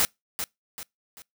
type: noise with echo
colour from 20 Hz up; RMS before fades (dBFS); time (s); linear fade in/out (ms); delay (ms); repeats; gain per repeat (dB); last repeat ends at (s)
white; -22; 0-0.05; 0; 390; 3; -8; 1.22
effects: noise-tail reverb RT60 0.2 s tail -26 dB re dry